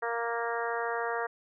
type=harmonic tone; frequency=233.2 Hz; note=A#3; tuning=1 cent sharp; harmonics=2 / 3 / 4 / 5 / 6 / 7 / 8; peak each=-34 / -36 / -37 / -38 / -39 / -39 / -40 dBFS; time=0.02-1.27 s; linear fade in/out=10 ms; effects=none